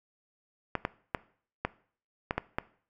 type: clicks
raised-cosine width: 0.5 ms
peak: -13 dBFS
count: 7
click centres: 0.753 / 0.851 / 1.148 / 1.65 / 2.309 / 2.38 / 2.585 s
effects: noise-tail reverb RT60 0.5 s tail -19 dB re dry